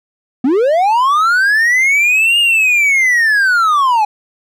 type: linear two-way sweep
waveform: triangle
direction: up then down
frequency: 235.3 to 2857 to 819 Hz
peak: -7 dBFS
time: 0.44-4.05 s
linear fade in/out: 5 ms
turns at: 2.39 s
effects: none